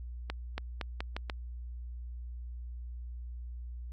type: accelerating click train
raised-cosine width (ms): 0.3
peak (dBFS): -19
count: 6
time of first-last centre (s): 0.3-1.298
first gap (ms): 280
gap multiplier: 0.83
effects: added 60 Hz sine -39 dBFS peak until 3.92 s + AAC 32 kbps